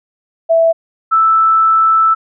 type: tone pair in turn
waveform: sine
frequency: 659.3 / 1318.6 Hz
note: E5 / E6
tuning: 0 / 0 cents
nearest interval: octave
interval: 1200 cents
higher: second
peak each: -7 dBFS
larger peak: neither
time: 0.49-0.73 / 1.11-2.15 s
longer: second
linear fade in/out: 20 ms
effects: none